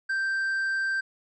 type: tone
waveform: triangle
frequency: 1568 Hz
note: G6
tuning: in tune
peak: -23 dBFS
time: 0.09-1.01 s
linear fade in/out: 10 ms
effects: resampled to 22050 Hz